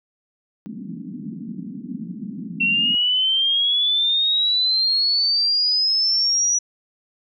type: band-pass noise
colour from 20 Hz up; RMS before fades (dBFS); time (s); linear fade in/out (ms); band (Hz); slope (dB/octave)
white; -32; 0.66-2.95; 0; 170 to 260; 48
type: exponential sweep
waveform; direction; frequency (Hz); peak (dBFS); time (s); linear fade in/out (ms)
sine; up; 2707 to 5880; -16; 2.6-6.59; 10
effects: none